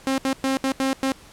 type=tone bursts at uneven times; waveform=sawtooth; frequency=267.2 Hz; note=C4; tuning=36 cents sharp; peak=-16 dBFS; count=6; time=0.07-0.18 / 0.25-0.33 / 0.44-0.57 / 0.64-0.72 / 0.8-0.93 / 1.03-1.12 s; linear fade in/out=0 ms; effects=pink hiss -48 dBFS RMS until 1.32 s + low-pass 11000 Hz 12 dB/octave